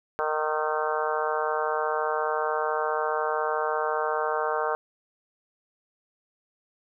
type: harmonic tone with a mistuned harmonic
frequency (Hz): 154.2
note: D#3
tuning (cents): -15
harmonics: 3 / 4 / 5 / 6 / 7 / 8 / 9 / 10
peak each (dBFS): -30 / -31 / -32 / -33 / -33 / -34 / -35 / -35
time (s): 0.19-4.75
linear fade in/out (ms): 0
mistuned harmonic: 9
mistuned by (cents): -38
effects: none